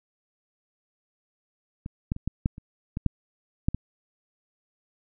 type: clicks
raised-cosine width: 5 ms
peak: -22 / -13 / -24 / -14 / -10 / -28 / -17 / -9 / -9 / -16 dBFS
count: 10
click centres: 1.861 / 2.119 / 2.164 / 2.276 / 2.459 / 2.581 / 2.971 / 3.063 / 3.685 / 3.746 s
effects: none